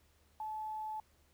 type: tone with quantisation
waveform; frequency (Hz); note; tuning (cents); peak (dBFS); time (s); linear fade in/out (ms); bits
sine; 865; A5; -30; -38; 0.4-1; 2; 11
effects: added 74 Hz sine -70 dBFS peak until 1.33 s + pink hiss -71 dBFS RMS until 1.33 s